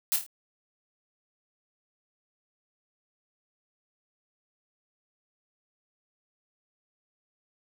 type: noise with echo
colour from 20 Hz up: blue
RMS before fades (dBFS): -25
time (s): 0.12-0.16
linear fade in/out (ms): 0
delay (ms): 26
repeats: 4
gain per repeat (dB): -6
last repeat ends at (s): 0.264
effects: none